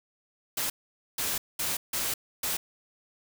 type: noise bursts at uneven times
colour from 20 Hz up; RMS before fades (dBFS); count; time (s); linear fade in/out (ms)
white; -30; 5; 0.57-0.7 / 1.18-1.38 / 1.59-1.77 / 1.93-2.14 / 2.43-2.57; 5
effects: none